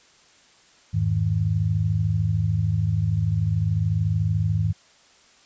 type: tone cluster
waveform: sine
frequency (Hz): 83.2 / 103.6 / 157.1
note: E2 / G#2 / D#3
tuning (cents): +17 / -4 / +17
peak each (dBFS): -29 / -21 / -25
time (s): 0.93-4.73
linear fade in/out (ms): 20
effects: white hiss -55 dBFS RMS until 5.45 s + resampled to 16000 Hz